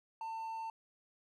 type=tone; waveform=triangle; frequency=897 Hz; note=A5; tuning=33 cents sharp; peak=-37 dBFS; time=0.21-0.7 s; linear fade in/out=2 ms; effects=none